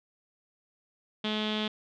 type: tone with low-pass filter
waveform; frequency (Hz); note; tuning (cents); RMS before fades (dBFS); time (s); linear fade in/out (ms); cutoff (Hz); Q
sawtooth; 214; A3; -48; -31; 1.24-1.68; 5; 3400; 7.2
effects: none